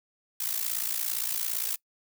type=noise with amplitude modulation; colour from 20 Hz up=blue; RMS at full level=-27 dBFS; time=0.4-1.76 s; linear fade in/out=5 ms; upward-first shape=sine; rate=57.5 Hz; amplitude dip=80%; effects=noise-tail reverb RT60 0.1 s tail -23 dB re dry